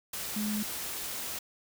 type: tone in noise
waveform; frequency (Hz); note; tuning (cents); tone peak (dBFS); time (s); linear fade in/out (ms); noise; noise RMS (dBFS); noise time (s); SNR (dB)
sine; 211.1; G#3; +29; -30; 0.36-0.63; 5; white; -37; 0.13-1.39; +4
effects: none